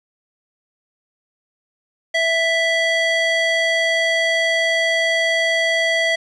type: tone with band-pass filter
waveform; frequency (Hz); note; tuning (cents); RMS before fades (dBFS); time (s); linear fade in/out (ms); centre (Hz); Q
square; 659.3; E5; 0; -18; 2.14-6.16; 10; 2300; 1.3
effects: resampled to 24000 Hz + 8-bit